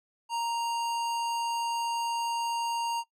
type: tone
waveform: square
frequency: 932.3 Hz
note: A#5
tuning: in tune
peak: -29 dBFS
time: 0.29-3.04 s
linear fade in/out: 50 ms
effects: noise-tail reverb RT60 0.1 s tail -19 dB re dry + low-pass 10000 Hz 12 dB/octave